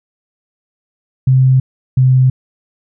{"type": "tone pair in turn", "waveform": "sine", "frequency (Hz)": [130.6, 129.4], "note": ["C3", "C3"], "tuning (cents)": [-3, -19], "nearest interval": "unison", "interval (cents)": 16, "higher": "first", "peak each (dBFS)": -6, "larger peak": "neither", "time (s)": [[1.27, 1.6], [1.97, 2.3]], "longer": "neither", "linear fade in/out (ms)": 5, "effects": []}